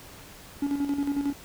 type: tone with tremolo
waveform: triangle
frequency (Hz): 283.2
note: C#4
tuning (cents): +37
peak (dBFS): -21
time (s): 0.62-1.33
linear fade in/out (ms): 5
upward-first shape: square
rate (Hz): 11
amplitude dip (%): 55
effects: pink hiss -47 dBFS RMS until 1.44 s